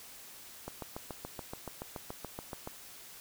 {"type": "click train", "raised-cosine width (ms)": 1, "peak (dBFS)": -25, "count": 15, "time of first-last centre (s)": [0.68, 2.674], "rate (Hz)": 7.02, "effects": ["white hiss -51 dBFS RMS until 3.2 s"]}